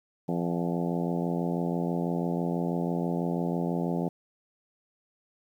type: harmonic tone with a mistuned harmonic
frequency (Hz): 86.1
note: F2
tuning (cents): -24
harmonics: 2 / 3 / 4 / 5 / 6 / 7 / 8 / 9 / 10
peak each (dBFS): -29 / -33 / -35 / -37 / -39 / -40 / -41 / -42 / -43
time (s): 0.28-4.09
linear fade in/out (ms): 10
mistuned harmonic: 9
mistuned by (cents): -51
effects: 10-bit